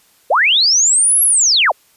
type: linear two-way sweep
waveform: sine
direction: up then down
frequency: 432.9 to 11400 to 432.9 Hz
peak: -9 dBFS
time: 0.3-1.72 s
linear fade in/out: 10 ms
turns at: 1.23 s
effects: white hiss -53 dBFS RMS until 1.96 s + resampled to 32000 Hz